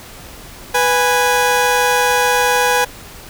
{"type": "tone pair together", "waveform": "20% pulse", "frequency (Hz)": [493.9, 826.3], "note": ["B4", "G#5"], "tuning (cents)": [0, -9], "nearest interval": "major sixth", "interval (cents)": 891, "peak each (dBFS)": -10, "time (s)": [0.74, 2.85], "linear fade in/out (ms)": 10, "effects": ["pink hiss -36 dBFS RMS until 3.29 s"]}